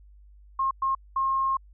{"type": "tone bursts at uneven times", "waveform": "sine", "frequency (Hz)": 1072, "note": "C6", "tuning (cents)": 42, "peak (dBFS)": -22, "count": 3, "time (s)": [[0.59, 0.71], [0.82, 0.95], [1.16, 1.57]], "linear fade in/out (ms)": 5, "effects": ["added 50 Hz sine -49 dBFS peak until 1.73 s"]}